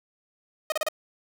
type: tone bursts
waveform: sawtooth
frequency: 622.3 Hz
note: D#5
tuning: in tune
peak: -20 dBFS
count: 4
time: 0.7-0.886 s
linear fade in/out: 2 ms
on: 21 ms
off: 34 ms
effects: 8-bit